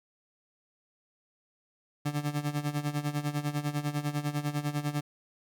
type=tone with tremolo; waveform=30% pulse; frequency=146.83 Hz; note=D3; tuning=in tune; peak=-24 dBFS; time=2.05-5.01 s; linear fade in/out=10 ms; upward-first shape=sine; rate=10 Hz; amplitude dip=80%; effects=none